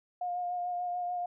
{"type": "tone with vibrato", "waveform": "sine", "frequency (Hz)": 712, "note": "F5", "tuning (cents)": 33, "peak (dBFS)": -31, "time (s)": [0.21, 1.26], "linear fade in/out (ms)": 5, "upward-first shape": "sine", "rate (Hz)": 6.8, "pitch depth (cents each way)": 19, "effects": []}